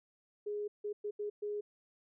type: tone bursts at uneven times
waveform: sine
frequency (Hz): 415.3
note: G#4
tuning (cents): 0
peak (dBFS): -35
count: 5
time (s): 0.46-0.68 / 0.84-0.93 / 1.04-1.11 / 1.19-1.3 / 1.42-1.61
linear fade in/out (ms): 10
effects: none